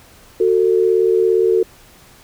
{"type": "tone pair together", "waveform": "sine", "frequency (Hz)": [370, 447.4], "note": ["F#4", "A4"], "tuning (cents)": [0, 29], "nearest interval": "minor third", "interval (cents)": 329, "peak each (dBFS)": -14, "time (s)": [0.4, 1.63], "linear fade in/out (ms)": 5, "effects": ["pink hiss -46 dBFS RMS until 2.23 s"]}